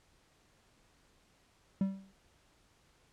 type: tone with exponential decay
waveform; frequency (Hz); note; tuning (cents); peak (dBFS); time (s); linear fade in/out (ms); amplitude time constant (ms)
triangle; 193.7; G3; -20; -23; 1.81-2.13; 2; 68
effects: pink hiss -68 dBFS RMS until 3.12 s + low-pass 9000 Hz 12 dB/octave